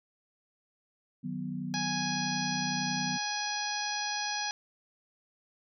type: chord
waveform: sine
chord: B major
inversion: first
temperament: just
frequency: 154.34 / 185.21 / 246.9 Hz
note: D#3 / F#3 / B3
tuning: -14 / +2 / 0 cents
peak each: -39 / -37 / -37 dBFS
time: 1.23-3.18 s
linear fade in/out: 20 ms
type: harmonic tone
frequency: 830.6 Hz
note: G#5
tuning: in tune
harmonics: 1 / 2 / 3 / 4 / 5 / 6 / 7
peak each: -36 / -38 / -41 / -42 / -40 / -39 / -39 dBFS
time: 1.74-4.51 s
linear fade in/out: 0 ms
effects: none